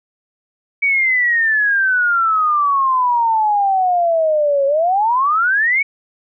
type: exponential two-way sweep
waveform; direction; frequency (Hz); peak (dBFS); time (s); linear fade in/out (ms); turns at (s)
sine; down then up; 2277 to 545 to 2277; -12; 0.82-5.83; 10; 4.66
effects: none